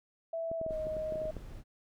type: tone with pitch glide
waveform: sine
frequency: 659.3 to 625.2 Hz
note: E5 to D#5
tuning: 0 to +8 cents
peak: -33 dBFS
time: 0.33-1.31 s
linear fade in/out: 5 ms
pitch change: -92 cents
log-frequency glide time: 0.57-0.77 s
type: clicks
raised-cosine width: 2 ms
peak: -29 dBFS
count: 11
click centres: 0.515 / 0.614 / 0.664 / 0.708 / 0.869 / 0.967 / 1.123 / 1.157 / 1.217 / 1.255 / 1.367 s
type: noise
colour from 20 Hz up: brown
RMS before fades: -46 dBFS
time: 0.68-1.64 s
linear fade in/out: 50 ms
effects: none